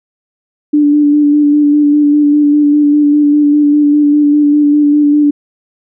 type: tone with vibrato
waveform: sine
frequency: 293.7 Hz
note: D4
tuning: in tune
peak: -5 dBFS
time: 0.73-5.31 s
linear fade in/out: 10 ms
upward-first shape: square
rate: 5 Hz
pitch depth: 17 cents each way
effects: none